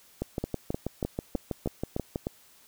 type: two click trains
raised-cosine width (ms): 2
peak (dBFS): -16 / -16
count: 13 / 7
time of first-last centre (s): 0.22-2.159 / 0.44-2.269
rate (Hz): 6.19 / 3.28
effects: white hiss -58 dBFS RMS until 2.67 s